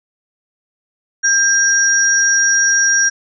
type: tone pair together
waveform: sine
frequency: 1600 / 5702 Hz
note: G6 / F8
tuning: +35 / +35 cents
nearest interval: octave + minor seventh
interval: 2200 cents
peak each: -13 dBFS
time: 1.23-3.1 s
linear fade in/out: 20 ms
effects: none